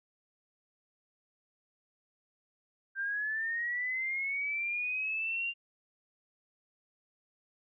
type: linear sweep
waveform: sine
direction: up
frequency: 1568 to 2794 Hz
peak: -31 dBFS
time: 2.95-5.54 s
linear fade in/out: 50 ms
effects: none